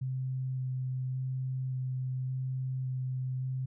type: tone with vibrato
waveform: sine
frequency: 129.6 Hz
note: C3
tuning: 16 cents flat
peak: -31 dBFS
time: 0.01-3.66 s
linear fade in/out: 10 ms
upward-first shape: square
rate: 0.88 Hz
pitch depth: 8 cents each way
effects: none